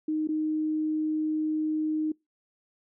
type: tone with dropouts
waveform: sine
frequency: 310 Hz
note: D#4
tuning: 6 cents flat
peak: -25 dBFS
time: 0.08-2.12 s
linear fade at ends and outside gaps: 5 ms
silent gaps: 0.274-0.288 s
effects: noise-tail reverb RT60 0.2 s tail -25 dB re dry